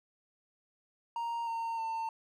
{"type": "tone with pitch steps", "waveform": "triangle", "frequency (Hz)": [932.3, 915.8, 899.5], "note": ["A#5", "A#5", "A5"], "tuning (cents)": [0, -31, 38], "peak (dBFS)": -31, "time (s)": [1.16, 2.09], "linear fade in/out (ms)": 2, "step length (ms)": 310, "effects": []}